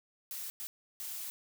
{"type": "noise bursts at uneven times", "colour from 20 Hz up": "blue", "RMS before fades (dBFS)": -41, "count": 3, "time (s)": [[0.31, 0.5], [0.6, 0.67], [1, 1.3]], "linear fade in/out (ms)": 0, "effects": []}